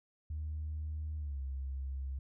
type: tone with pitch glide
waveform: sine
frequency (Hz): 76.7 to 67.16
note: D#2 to C2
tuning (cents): -24 to +46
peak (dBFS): -35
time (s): 0.3-2.19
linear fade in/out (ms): 5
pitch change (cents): -230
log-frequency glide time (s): 1.17-1.41
effects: tanh soft clip ceiling -32 dBFS